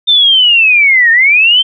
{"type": "linear two-way sweep", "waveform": "sine", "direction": "down then up", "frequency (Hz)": [3612, 1802, 3153], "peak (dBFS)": -4, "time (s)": [0.07, 1.63], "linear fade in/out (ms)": 20, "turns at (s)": 1.11, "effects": []}